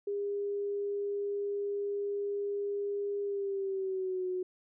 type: tone with pitch glide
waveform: sine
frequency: 404.9 to 367 Hz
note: G#4 to F#4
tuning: -44 to -14 cents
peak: -31 dBFS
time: 0.07-4.43 s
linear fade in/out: 5 ms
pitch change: -170 cents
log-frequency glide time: 3.23-4.27 s
effects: none